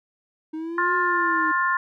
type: linear two-way sweep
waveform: triangle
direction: up then down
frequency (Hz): 311.1 to 366 to 311.1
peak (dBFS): -26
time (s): 0.53-1.52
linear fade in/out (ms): 10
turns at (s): 0.95
type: harmonic tone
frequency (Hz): 352.9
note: F4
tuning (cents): +18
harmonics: 3 / 4 / 5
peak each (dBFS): -22 / -26 / -24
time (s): 0.78-1.77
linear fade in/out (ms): 2
effects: none